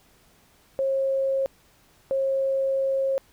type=tone pair in turn; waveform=sine; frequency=539 / 539 Hz; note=C#5 / C#5; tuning=-49 / -49 cents; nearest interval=unison; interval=0 cents; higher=neither; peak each=-21 dBFS; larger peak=neither; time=0.79-1.46 / 2.11-3.18 s; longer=second; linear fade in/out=0 ms; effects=pink hiss -59 dBFS RMS until 3.32 s